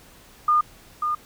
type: tone with echo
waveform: sine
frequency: 1216 Hz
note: D#6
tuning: 40 cents flat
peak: -15 dBFS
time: 0.48-0.61 s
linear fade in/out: 5 ms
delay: 540 ms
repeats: 1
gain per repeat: -6 dB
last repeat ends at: 1.15 s
effects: pink hiss -50 dBFS RMS until 1.25 s